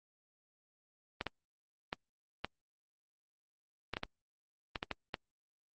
clicks, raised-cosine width 0.3 ms, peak -19 dBFS, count 11, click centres 1.211 / 1.267 / 1.929 / 2.446 / 3.937 / 3.969 / 4.034 / 4.758 / 4.829 / 4.913 / 5.142 s, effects Opus 24 kbps

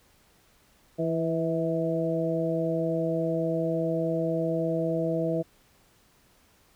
harmonic tone with a mistuned harmonic, 164.81 Hz, E3, in tune, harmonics 1 / 2 / 3 / 4, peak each -30 / -30 / -30 / -30 dBFS, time 0.98-5.43 s, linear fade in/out 20 ms, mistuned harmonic 4, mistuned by -28 cents, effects pink hiss -62 dBFS RMS until 6.75 s

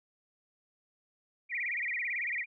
sine tone with vibrato, 2135 Hz, C7, 34 cents sharp, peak -31 dBFS, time 1.49-2.46 s, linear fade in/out 50 ms, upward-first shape sine, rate 18 Hz, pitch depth 230 cents each way, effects none

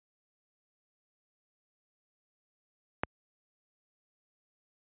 click, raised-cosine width 0.5 ms, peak -12 dBFS, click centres 3.035 s, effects high-pass 60 Hz 12 dB/octave + resampled to 8000 Hz

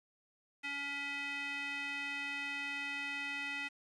square tone with band-pass filter, 282.4 Hz, C#4, 32 cents sharp, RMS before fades -40 dBFS, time 0.63-3.69 s, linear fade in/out 20 ms, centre 2300 Hz, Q 5.2, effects resampled to 22050 Hz + 10-bit

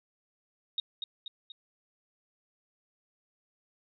sine tone with echo, 3729 Hz, A#7, in tune, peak -28 dBFS, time 0.78-0.8 s, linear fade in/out 2 ms, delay 240 ms, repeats 3, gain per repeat -5 dB, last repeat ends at 1.52 s, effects none

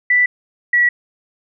sine tone pair in turn, 1975.5 / 1934.8 Hz, B6 / B6, 0 / -36 cents, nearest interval unison, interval 36 cents, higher first, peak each -10 dBFS, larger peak neither, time 0.1-0.26 / 0.73-0.89 s, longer neither, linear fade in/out 5 ms, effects none

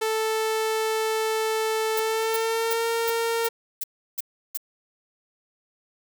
sawtooth tone with pitch glide, 440 to 460 Hz, A4 to A#4, 0 to -23 cents, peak -19 dBFS, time 0.01-3.49 s, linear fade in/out 10 ms, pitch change +77 cents, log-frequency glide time 1.98-2.87 s
violet noise bursts, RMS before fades -28 dBFS, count 8, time 1.97-4.574 s, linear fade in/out 5 ms, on 28 ms, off 340 ms
effects none

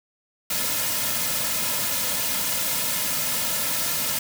white noise with comb filter, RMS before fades -25 dBFS, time 0.5-4.19 s, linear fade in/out 5 ms, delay 2.6 ms, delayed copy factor -0.75, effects none

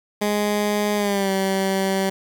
15% pulse tone with pitch glide, 207.7 to 192.67 Hz, G#3 to G3, 0 to -30 cents, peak -13 dBFS, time 0.21-2.1 s, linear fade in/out 10 ms, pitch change -130 cents, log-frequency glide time 0.96-1.31 s, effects 8-bit

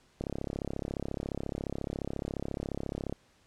click train, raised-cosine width 2 ms, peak -21 dBFS, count 101, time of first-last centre 0.21-3.125 s, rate 34.3 Hz, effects pink hiss -65 dBFS RMS until 3.46 s + low-pass 8000 Hz 12 dB/octave

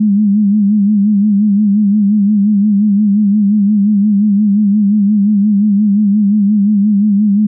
sine tone with vibrato, 205.6 Hz, G#3, 17 cents flat, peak -7 dBFS, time 0-7.47 s, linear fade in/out 10 ms, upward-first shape sine, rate 5.7 Hz, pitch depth 75 cents each way, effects none

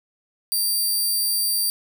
10% pulse tone, 4699 Hz, D8, in tune, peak -13 dBFS, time 0.52-1.7 s, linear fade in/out 0 ms, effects none

